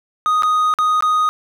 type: tone with dropouts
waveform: triangle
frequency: 1244.5 Hz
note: D#6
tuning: in tune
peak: -11 dBFS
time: 0.26-1.29 s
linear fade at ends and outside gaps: 0 ms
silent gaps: 0.423-0.433 / 0.739-0.787 / 1.007-1.024 s
effects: none